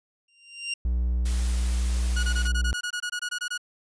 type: tone with exponential growth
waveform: sawtooth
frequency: 2780 Hz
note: F7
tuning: 9 cents flat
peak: -22 dBFS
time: 0.28-0.74 s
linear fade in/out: 5 ms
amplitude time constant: 100 ms
type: tone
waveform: triangle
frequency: 60.5 Hz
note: B1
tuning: 35 cents flat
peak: -20 dBFS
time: 0.85-2.73 s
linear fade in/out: 0 ms
type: noise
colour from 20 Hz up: white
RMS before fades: -38 dBFS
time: 1.25-2.48 s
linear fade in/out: 10 ms
type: tone bursts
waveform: sawtooth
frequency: 1453 Hz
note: F#6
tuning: 32 cents flat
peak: -24 dBFS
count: 15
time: 2.16-3.578 s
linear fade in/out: 10 ms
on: 74 ms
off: 22 ms
effects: resampled to 22050 Hz